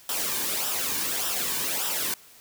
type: noise with flanger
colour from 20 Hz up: white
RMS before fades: -28 dBFS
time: 0.09-2.14 s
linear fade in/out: 2 ms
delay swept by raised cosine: 0.45 to 1.55 ms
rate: 1.7 Hz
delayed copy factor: -0.6
effects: white hiss -52 dBFS RMS until 2.4 s